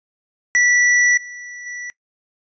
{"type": "tone with level steps", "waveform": "square", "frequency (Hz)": 1957, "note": "B6", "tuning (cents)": -16, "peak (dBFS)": [-13, -33, -29], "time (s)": [0.55, 1.9], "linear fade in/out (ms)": 0, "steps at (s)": [1.17, 1.66], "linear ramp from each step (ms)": 5, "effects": ["noise-tail reverb RT60 0.1 s tail -19 dB re dry", "resampled to 16000 Hz"]}